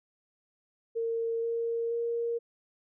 sine tone with pitch steps, 458.4 / 462.9 / 467.5 Hz, A#4 / A#4 / A#4, -29 / -12 / +5 cents, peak -28 dBFS, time 0.95-2.39 s, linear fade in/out 20 ms, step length 480 ms, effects none

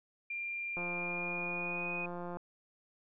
sine tone with pitch glide, 2388 to 2484 Hz, D7 to D#7, +28 to -3 cents, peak -36 dBFS, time 0.3-2.06 s, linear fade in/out 5 ms, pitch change +69 cents, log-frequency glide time 0.9-1.9 s
click train, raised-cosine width 1 ms, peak -29 dBFS, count 281, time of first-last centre 0.77-2.37 s, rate 175 Hz
effects none

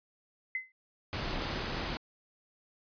sine tone with exponential decay, 2048 Hz, C7, 38 cents flat, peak -28 dBFS, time 0.55-0.72 s, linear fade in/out 2 ms, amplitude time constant 35 ms
pink noise, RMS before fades -35 dBFS, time 1.13-1.97 s, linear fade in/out 0 ms
effects resampled to 11025 Hz

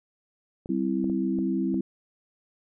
clicks, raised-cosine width 2 ms, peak -26 dBFS, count 5, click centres 0.659 / 1.043 / 1.098 / 1.388 / 1.743 s
sine chord, C major, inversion second, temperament equal with one note detuned, 194.19 / 261.6 / 329.6 Hz, G3 / C4 / E4, -16 / 0 / 0 cents, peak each -28 dBFS, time 0.69-1.81 s, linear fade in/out 5 ms
effects none

